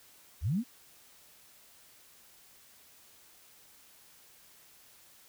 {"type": "linear sweep", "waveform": "sine", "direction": "up", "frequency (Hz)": [56.7, 261.6], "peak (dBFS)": -27, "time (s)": [0.41, 0.64], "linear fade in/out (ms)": 50, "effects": ["white hiss -59 dBFS RMS until 5.28 s"]}